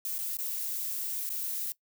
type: noise with dropouts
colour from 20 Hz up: violet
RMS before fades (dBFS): -34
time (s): 0.05-1.72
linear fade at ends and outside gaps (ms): 1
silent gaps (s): 0.182-0.188 / 0.37-0.387 / 1.292-1.302
effects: noise-tail reverb RT60 0.1 s tail -19 dB re dry